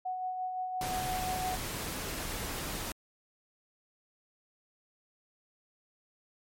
sine tone with tremolo, 740 Hz, F#5, in tune, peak -31 dBFS, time 0.05-1.56 s, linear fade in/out 10 ms, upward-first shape sine, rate 5.8 Hz, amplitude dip 35%
pink noise, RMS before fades -37 dBFS, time 0.81-2.92 s, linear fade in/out 2 ms
effects MP3 64 kbps

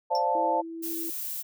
sine chord, D minor seventh, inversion third, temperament equal, 523.3 / 587.3 / 698.5 / 880 Hz, C5 / D5 / F5 / A5, 0 / 0 / 0 / 0 cents, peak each -30 / -31 / -30 / -25 dBFS, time 0.1-0.62 s, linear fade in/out 20 ms
triangle tone with exponential decay, 5410 Hz, E8, 44 cents sharp, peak -28 dBFS, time 0.15-0.25 s, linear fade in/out 1 ms, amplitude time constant 20 ms
sine tone with tremolo, 329.6 Hz, E4, in tune, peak -33 dBFS, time 0.35-1.1 s, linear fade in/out 2 ms, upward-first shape triangle, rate 2.2 Hz, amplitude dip 25%
violet noise, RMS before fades -34 dBFS, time 0.82-1.43 s, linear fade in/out 20 ms
effects none

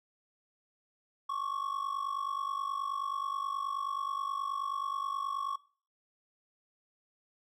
triangle ring-modulated tone, 1115 Hz, C#6, 10 cents sharp, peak -28 dBFS, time 1.29-5.56 s, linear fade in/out 5 ms, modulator 24.7 Hz, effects noise-tail reverb RT60 0.4 s tail -19 dB re dry

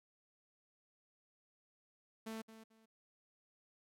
sawtooth tone with echo, 222.2 Hz, A3, 17 cents sharp, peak -39 dBFS, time 2.26-2.42 s, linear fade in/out 10 ms, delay 220 ms, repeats 2, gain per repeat -12 dB, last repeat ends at 2.86 s, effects AAC 48 kbps

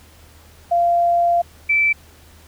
sine tone pair in turn, 691 / 2324 Hz, F5 / D7, -19 / -19 cents, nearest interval octave + major sixth, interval 2100 cents, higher second, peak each -13 dBFS, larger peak neither, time 0.71-1.42 / 1.69-1.93 s, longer first, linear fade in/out 10 ms, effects added 78 Hz sine -47 dBFS peak until 2.47 s + pink hiss -49 dBFS RMS until 2.47 s

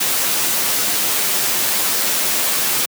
white noise with comb filter, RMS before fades -18 dBFS, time 0-2.86 s, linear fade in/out 10 ms, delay 12 ms, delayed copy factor -0.5, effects high-pass 150 Hz 12 dB/octave

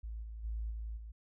sine tone with level steps, 55 Hz, A1, in tune, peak -39 / -42 / -35 / -38 / -44 dBFS, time 0.03-1.12 s, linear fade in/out 10 ms, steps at 0.22 / 0.43 / 0.7 / 0.96 s, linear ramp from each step 20 ms, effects none

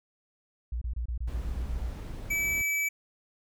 sine tone bursts, 59.1 Hz, A#1, 24 cents sharp, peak -29 dBFS, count 10, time 0.72-1.904 s, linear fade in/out 5 ms, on 95 ms, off 26 ms
brown noise, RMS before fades -39 dBFS, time 1.27-2.62 s, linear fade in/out 10 ms
square tone, 2300 Hz, D7, 37 cents flat, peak -27 dBFS, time 2.3-2.89 s, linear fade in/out 10 ms
effects none

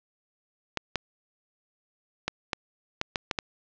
clicks, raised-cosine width 0.2 ms, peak -9 dBFS, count 8, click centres 0.773 / 0.957 / 2.28 / 2.532 / 3.014 / 3.158 / 3.312 / 3.388 s, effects low-pass 5000 Hz 12 dB/octave

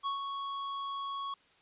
square tone with ADSR envelope, 1108.7 Hz, C#6, in tune, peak -31 dBFS, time 0.03-1.34 s, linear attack 34 ms, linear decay 120 ms, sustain -5 dB, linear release 3 ms, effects white hiss -65 dBFS RMS until 1.61 s + resampled to 8000 Hz

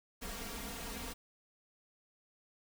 pink noise with comb filter, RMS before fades -43 dBFS, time 0.21-1.14 s, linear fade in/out 20 ms, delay 4.3 ms, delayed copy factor +0.9, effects none

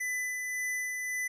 square tone with tremolo, 2000 Hz, B6, 21 cents sharp, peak -31 dBFS, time 0-1.28 s, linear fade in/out 10 ms, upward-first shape sine, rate 1.8 Hz, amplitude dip 30%, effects resampled to 32000 Hz

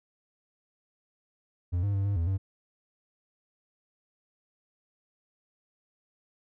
triangle tone with pitch steps, 88.1 / 100.9 / 98.2 / 100.6 / 83.5 / 96.1 Hz, F2 / G#2 / G2 / G2 / E2 / G2, +16 / -49 / +4 / +45 / +23 / -34 cents, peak -23 dBFS, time 1.72-2.38 s, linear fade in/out 20 ms, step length 110 ms, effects none

